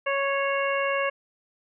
harmonic tone with a mistuned harmonic, 554.4 Hz, C#5, in tune, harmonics 1 / 2 / 3 / 4 / 5, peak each -26 / -29 / -31 / -32 / -33 dBFS, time 0.06-1.1 s, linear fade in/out 10 ms, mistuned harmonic 4, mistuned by -23 cents, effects none

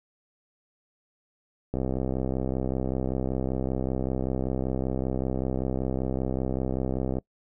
click train, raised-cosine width 2 ms, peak -15 dBFS, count 356, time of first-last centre 1.74-7.185 s, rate 65.2 Hz, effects noise-tail reverb RT60 0.1 s tail -23 dB re dry

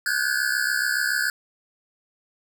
square tone cluster, 1454 / 1521 / 1588 / 1696 Hz, F#6 / F#6 / G6 / G#6, -31 / +47 / +22 / +36 cents, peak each -28 dBFS, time 0.06-1.3 s, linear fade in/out 2 ms, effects 9-bit

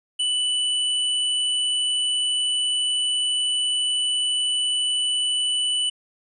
square tone, 2978 Hz, F#7, 11 cents sharp, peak -21 dBFS, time 0.19-5.9 s, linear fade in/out 10 ms, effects resampled to 24000 Hz

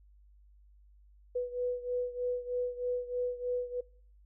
sine beating tone pair, 492.6 / 495.8 Hz, B4 / B4, -5 / +7 cents, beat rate 3.2 Hz, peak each -33 / -36 dBFS, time 1.35-3.81 s, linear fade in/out 10 ms, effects noise-tail reverb RT60 0.5 s tail -24 dB re dry + added 50 Hz sine -57 dBFS peak until 4.25 s

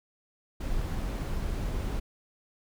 brown noise, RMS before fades -31 dBFS, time 0.6-2 s, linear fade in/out 10 ms, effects none

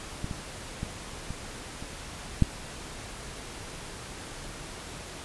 clicks, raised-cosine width 5 ms, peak -20 / -21 / -19 / -22 / -26 / -7 dBFS, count 6, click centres 0.244 / 0.312 / 0.831 / 1.306 / 1.825 / 2.423 s, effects pink hiss -41 dBFS RMS until 5.24 s + resampled to 24000 Hz

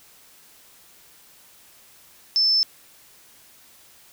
sine tone, 5280 Hz, E8, 2 cents sharp, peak -16 dBFS, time 2.36-2.63 s, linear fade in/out 0 ms, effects white hiss -52 dBFS RMS until 4.12 s

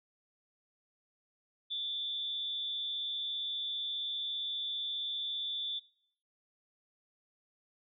sine tone with amplitude modulation, 3522 Hz, A7, 1 cent sharp, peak -31 dBFS, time 1.7-5.8 s, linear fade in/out 20 ms, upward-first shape sine, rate 235 Hz, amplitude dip 55%, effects noise-tail reverb RT60 0.7 s tail -23 dB re dry

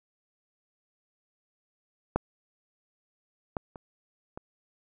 clicks, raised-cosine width 1 ms, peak -10 / -16 / -28 / -25 dBFS, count 4, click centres 2.16 / 3.568 / 3.758 / 4.375 s, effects none

